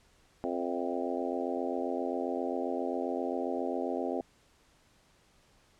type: harmonic tone with a mistuned harmonic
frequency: 87.5 Hz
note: F2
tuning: 4 cents sharp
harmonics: 3 / 4 / 5 / 6 / 7 / 8 / 9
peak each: -36 / -37 / -38 / -39 / -39 / -40 / -41 dBFS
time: 0.44-4.21 s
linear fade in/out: 0 ms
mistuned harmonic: 8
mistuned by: -34 cents
effects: pink hiss -65 dBFS RMS until 5.79 s + low-pass 9000 Hz 12 dB/octave